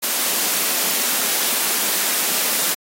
white high-pass noise, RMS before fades -20 dBFS, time 0.02-2.75 s, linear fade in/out 20 ms, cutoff 180 Hz, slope 48 dB/octave, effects AAC 48 kbps

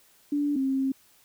sine tone pair in turn, 290 / 267.7 Hz, D4 / C4, -22 / +40 cents, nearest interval minor second, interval 138 cents, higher first, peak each -23 dBFS, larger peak neither, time 0.32-0.56 / 0.56-0.92 s, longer second, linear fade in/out 5 ms, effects white hiss -60 dBFS RMS until 1.24 s

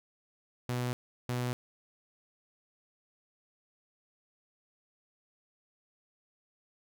sawtooth tone pair in turn, 123.47 / 123.47 Hz, B2 / B2, 0 / 0 cents, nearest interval unison, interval 0 cents, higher neither, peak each -27 dBFS, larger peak neither, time 0.69-0.93 / 1.29-1.53 s, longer neither, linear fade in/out 0 ms, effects none

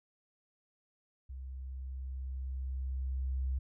sine tone with level ramp, 65.41 Hz, C2, in tune, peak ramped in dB -41 to -30 dBFS, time 1.29-3.59 s, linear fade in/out 10 ms, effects none

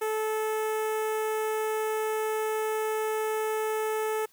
sawtooth tone with notch filter, 434.7 Hz, A4, 21 cents flat, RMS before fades -29 dBFS, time 0.01-4.26 s, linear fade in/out 10 ms, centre 4400 Hz, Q 0.66, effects white hiss -62 dBFS RMS until 4.32 s

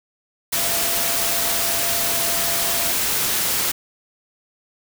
sine tone in noise, 679 Hz, F5, 49 cents flat, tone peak -31 dBFS, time 0.56-2.92 s, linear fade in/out 10 ms, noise white, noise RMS -21 dBFS, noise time 0.52-3.72 s, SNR -13 dB, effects none

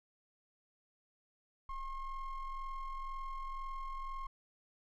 triangle ring-modulated tone, 528 Hz, C5, 16 cents sharp, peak -34 dBFS, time 1.69-4.27 s, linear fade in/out 5 ms, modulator 549 Hz, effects none

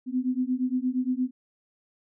sine beating tone pair, 250 / 258.6 Hz, B3 / C4, +21 / -20 cents, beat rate 8.6 Hz, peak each -27 dBFS, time 0.06-1.31 s, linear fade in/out 50 ms, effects none

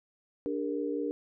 sine chord, G minor, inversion second, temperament equal with one note detuned, 293.7 / 401.6 / 466.2 Hz, D4 / G4 / Bb4, 0 / +42 / 0 cents, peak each -33 / -36 / -34 dBFS, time 0.46-1.11 s, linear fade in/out 0 ms, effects none

